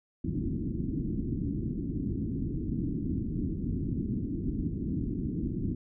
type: low-pass noise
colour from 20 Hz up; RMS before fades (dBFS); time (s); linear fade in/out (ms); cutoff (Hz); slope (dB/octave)
white; -32; 0.24-5.75; 5; 320; 48
effects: none